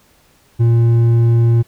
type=tone with hard clipping; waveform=sine; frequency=116.54 Hz; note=A#2; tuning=in tune; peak=-10 dBFS; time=0.59-1.63 s; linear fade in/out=20 ms; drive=5 dB; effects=pink hiss -53 dBFS RMS until 1.67 s